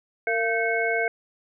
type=tone cluster; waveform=sine; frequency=457.3 / 685 / 1549 / 2192 Hz; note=A#4 / F5 / G6 / C#7; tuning=-33 / -34 / -21 / -20 cents; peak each=-27 dBFS; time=0.27-1.08 s; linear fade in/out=2 ms; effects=none

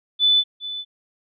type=tone with echo; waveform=sine; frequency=3496 Hz; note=A7; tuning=12 cents flat; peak=-13 dBFS; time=0.19-0.44 s; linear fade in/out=50 ms; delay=410 ms; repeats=1; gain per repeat=-14 dB; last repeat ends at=0.85 s; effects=none

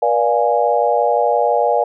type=chord; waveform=sine; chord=B diminished seventh; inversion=none; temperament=equal with one note detuned; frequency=481.2 / 587.3 / 698.5 / 830.6 Hz; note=B4 / D5 / F5 / Ab5; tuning=-45 / 0 / 0 / 0 cents; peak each=-18 dBFS; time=0.02-1.84 s; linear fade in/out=5 ms; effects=none

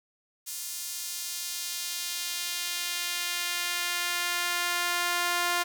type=tone with high-pass filter sweep; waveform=sawtooth; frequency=350.3 Hz; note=F4; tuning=5 cents sharp; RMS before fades=-31 dBFS; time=0.46-5.64 s; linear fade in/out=20 ms; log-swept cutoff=7100 to 1000 Hz; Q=0.85; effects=none

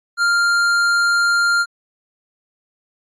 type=tone with hard clipping; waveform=triangle; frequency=1396.9 Hz; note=F6; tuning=in tune; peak=-15 dBFS; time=0.17-1.66 s; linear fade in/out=50 ms; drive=14 dB; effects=AAC 64 kbps

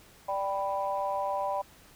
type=chord; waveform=sine; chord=G major; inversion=second; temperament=equal; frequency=587.3 / 784 / 987.8 Hz; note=D5 / G5 / B5; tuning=0 / 0 / 0 cents; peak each=-32 dBFS; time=0.28-1.62 s; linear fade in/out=10 ms; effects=tanh soft clip ceiling -19 dBFS + pink hiss -56 dBFS RMS until 1.95 s

